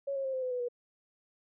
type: tone with pitch steps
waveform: sine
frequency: 555 / 542.6 / 530.5 / 518.7 / 507.2 / 495.9 / 484.8 Hz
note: C#5 / C#5 / C5 / C5 / B4 / B4 / B4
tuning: +2 / -37 / +24 / -15 / +46 / +7 / -32 cents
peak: -31 dBFS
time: 0.07-0.686 s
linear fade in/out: 10 ms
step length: 88 ms
effects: none